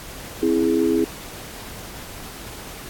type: chord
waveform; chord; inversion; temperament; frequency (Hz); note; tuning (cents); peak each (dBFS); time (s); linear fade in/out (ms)
sine; C augmented; none; equal; 261.6 / 329.6 / 415.3; C4 / E4 / G#4; 0 / 0 / 0; -22 / -19 / -21; 0.42-1.05; 10
effects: pink hiss -37 dBFS RMS until 2.89 s + AAC 64 kbps